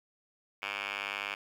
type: tone with band-pass filter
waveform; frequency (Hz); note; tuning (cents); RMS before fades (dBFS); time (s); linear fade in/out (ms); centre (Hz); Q
5% pulse; 100.2; G2; +38; -37; 0.62-1.35; 5; 2200; 6.9
effects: 10-bit